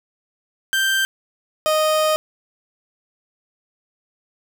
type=tone pair in turn; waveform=30% pulse; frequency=1568 / 620.6 Hz; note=G6 / D#5; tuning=0 / -5 cents; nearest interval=octave + major third; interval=1605 cents; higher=first; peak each=-14 / -13 dBFS; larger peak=second; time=0.73-1.05 / 1.66-2.16 s; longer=second; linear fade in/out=0 ms; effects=none